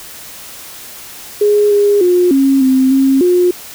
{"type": "tone with pitch steps", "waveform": "sine", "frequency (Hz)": [415.2, 408.7, 357.3, 271.6, 261.8, 268.9, 357.4], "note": ["G#4", "G#4", "F4", "C#4", "C4", "C4", "F4"], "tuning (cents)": [0, -28, 40, -35, 1, 47, 40], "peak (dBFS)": -7, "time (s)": [1.41, 3.51], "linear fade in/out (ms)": 5, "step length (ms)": 300, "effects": ["white hiss -32 dBFS RMS until 3.74 s"]}